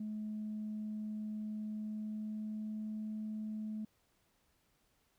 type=tone with pitch glide; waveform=sine; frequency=213.7 to 215.4 Hz; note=G#3 to A3; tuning=+50 to -37 cents; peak=-37 dBFS; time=0-3.85 s; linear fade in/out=5 ms; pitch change=+13 cents; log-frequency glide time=1.66-3.03 s; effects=tanh soft clip ceiling -34 dBFS + pink hiss -75 dBFS RMS until 5.18 s